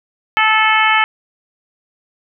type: harmonic tone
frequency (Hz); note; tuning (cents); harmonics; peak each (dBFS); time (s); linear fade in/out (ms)
436.1; A4; -15; 2 / 3 / 4 / 5 / 6 / 7; -16 / -16 / -17 / -16 / -20 / -21; 0.37-1.04; 0
effects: none